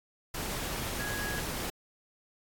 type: tone in noise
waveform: sine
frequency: 1661.2 Hz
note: G#6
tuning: in tune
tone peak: -36 dBFS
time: 0.99-1.4 s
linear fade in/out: 5 ms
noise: pink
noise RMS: -36 dBFS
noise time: 0.34-1.7 s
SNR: -3 dB
effects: AAC 64 kbps